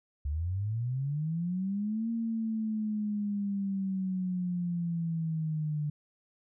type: linear two-way sweep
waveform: sine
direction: up then down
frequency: 68.5 to 230.6 to 147.7 Hz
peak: -29 dBFS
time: 0.25-5.9 s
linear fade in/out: 5 ms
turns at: 2.1 s
effects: none